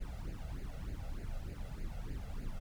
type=noise with flanger; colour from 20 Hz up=brown; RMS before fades=-41 dBFS; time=0-2.6 s; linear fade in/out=20 ms; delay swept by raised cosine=0.43 to 1.53 ms; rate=3.3 Hz; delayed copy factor=+0.8; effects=none